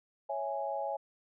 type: chord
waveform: sine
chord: C# minor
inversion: none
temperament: equal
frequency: 554.4 / 659.3 / 830.6 Hz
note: C#5 / E5 / G#5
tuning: 0 / 0 / 0 cents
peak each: -37 / -38 / -36 dBFS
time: 0.29-0.97 s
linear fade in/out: 10 ms
effects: none